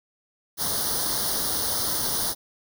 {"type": "noise with comb filter", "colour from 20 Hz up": "white", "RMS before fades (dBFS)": -26, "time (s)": [0.57, 2.35], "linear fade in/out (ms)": 50, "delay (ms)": 0.2, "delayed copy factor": 1, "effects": []}